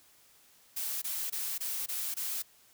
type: noise bursts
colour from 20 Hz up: blue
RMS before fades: -35 dBFS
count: 6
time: 0.76-2.425 s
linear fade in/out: 10 ms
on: 260 ms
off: 21 ms
effects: white hiss -62 dBFS RMS until 2.73 s